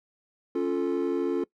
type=chord; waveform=triangle; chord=Db augmented; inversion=none; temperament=equal; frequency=277.2 / 349.2 / 440 Hz; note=Db4 / F4 / A4; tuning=0 / 0 / 0 cents; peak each=-27 / -25 / -27 dBFS; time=0.55-1.44 s; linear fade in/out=5 ms; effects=noise-tail reverb RT60 0.1 s tail -22 dB re dry + tanh soft clip ceiling -16 dBFS